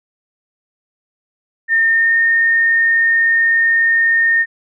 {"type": "tone with pitch glide", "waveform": "sine", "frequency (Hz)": [1816, 1831.8], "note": ["A#6", "A#6"], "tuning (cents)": [-46, -31], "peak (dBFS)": -10, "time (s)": [1.68, 4.46], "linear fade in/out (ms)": 50, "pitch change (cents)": 15, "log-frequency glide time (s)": [1.85, 2.16], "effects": []}